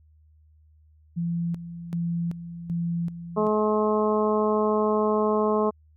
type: tone with tremolo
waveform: sine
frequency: 170 Hz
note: F3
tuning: 46 cents flat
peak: -24 dBFS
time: 1.16-3.48 s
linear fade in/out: 20 ms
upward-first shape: square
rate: 1.3 Hz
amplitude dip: 70%
type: harmonic tone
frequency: 213.2 Hz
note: G#3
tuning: 46 cents sharp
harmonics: 1 / 2 / 3 / 4 / 5 / 6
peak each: -26 / -23 / -28 / -32 / -28 / -39 dBFS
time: 3.36-5.71 s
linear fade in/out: 20 ms
effects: added 77 Hz sine -54 dBFS peak until 5.96 s